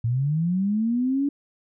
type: linear sweep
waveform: sine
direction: up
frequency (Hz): 111.5 to 288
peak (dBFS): -20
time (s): 0.04-1.29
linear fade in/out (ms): 5
effects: none